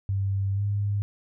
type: tone with pitch glide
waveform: sine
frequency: 98 to 101.69 Hz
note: G2 to G#2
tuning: 0 to -36 cents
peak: -23 dBFS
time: 0.09-1.02 s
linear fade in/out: 0 ms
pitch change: +64 cents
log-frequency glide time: 0.54-0.62 s
effects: none